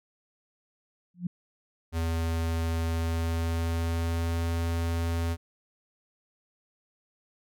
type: tone with exponential growth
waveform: sine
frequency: 177 Hz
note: F3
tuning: 23 cents sharp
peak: -24 dBFS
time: 1.14-1.27 s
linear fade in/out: 5 ms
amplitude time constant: 27 ms
type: tone with pitch glide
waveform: square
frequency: 82.41 to 83.75 Hz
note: E2 to E2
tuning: 0 to +28 cents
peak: -27 dBFS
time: 1.92-5.37 s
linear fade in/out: 50 ms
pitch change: +28 cents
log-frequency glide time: 2.87-4.46 s
effects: none

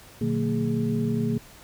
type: tone cluster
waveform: sine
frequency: 120.2 / 150.3 / 182.4 / 227.3 / 414.9 Hz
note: B2 / D3 / F#3 / A#3 / G#4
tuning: -46 / +40 / -24 / -43 / -2 cents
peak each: -29 / -30 / -34 / -25 / -32 dBFS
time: 0.21-1.38 s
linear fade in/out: 5 ms
effects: pink hiss -49 dBFS RMS until 1.63 s

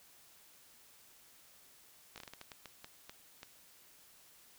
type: slowing click train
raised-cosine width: 0.2 ms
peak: -30 dBFS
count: 12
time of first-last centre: 2.16-3.431 s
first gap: 18 ms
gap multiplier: 1.34
effects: white hiss -62 dBFS RMS until 4.58 s

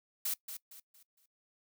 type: noise with echo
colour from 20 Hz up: blue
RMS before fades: -34 dBFS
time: 0.25-0.34 s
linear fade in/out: 5 ms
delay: 230 ms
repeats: 4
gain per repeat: -9 dB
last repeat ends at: 1.26 s
effects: noise-tail reverb RT60 0.1 s tail -21 dB re dry

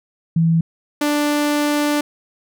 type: tone pair in turn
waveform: sine / sawtooth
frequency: 164.7 / 294.3 Hz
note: E3 / D4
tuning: -1 / +4 cents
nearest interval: minor seventh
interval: 1005 cents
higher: second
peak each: -12 dBFS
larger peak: neither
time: 0.36-0.61 / 1.01-2.01 s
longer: second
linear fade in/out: 5 ms
effects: none

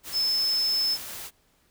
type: tone in noise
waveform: sine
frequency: 5240 Hz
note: E8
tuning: 11 cents flat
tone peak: -22 dBFS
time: 0.12-0.98 s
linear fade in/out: 50 ms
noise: white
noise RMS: -38 dBFS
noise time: 0.03-1.31 s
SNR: +13 dB
effects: pink hiss -65 dBFS RMS until 1.7 s

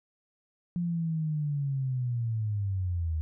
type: linear sweep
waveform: sine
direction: down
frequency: 176 to 77 Hz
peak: -27 dBFS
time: 0.76-3.21 s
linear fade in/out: 0 ms
effects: none

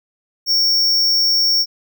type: tone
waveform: square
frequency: 5490 Hz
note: F8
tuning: 31 cents flat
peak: -13 dBFS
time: 0.46-1.66 s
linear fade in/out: 50 ms
effects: none

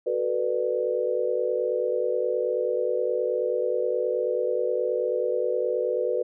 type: chord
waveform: sine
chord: B minor seventh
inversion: second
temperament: just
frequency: 370.4 / 444.5 / 493.9 / 592.7 Hz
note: F#4 / A4 / B4 / D5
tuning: +2 / +18 / 0 / +16 cents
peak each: -30 / -30 / -25 / -31 dBFS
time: 0.06-6.23 s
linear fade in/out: 10 ms
effects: none

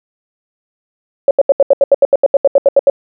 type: tone bursts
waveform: sine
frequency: 556 Hz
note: C#5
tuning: 5 cents sharp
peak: -3 dBFS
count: 16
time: 1.28-2.899 s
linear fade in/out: 2 ms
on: 29 ms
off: 77 ms
effects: none

